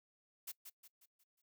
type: noise with echo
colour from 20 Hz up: blue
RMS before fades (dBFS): -45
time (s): 0.47-0.52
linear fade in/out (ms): 10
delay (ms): 180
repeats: 5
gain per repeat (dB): -7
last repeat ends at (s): 1.42
effects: noise-tail reverb RT60 0.1 s tail -21 dB re dry